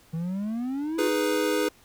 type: exponential sweep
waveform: triangle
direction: up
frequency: 158.6 to 367.4 Hz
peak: -25 dBFS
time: 0.13-1.09 s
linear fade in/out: 10 ms
type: chord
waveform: square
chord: G# minor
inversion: second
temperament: equal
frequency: 311.1 / 415.3 / 493.9 Hz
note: D#4 / G#4 / B4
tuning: 0 / 0 / 0 cents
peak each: -28 dBFS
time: 0.98-1.69 s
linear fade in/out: 10 ms
effects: pink hiss -57 dBFS RMS until 1.84 s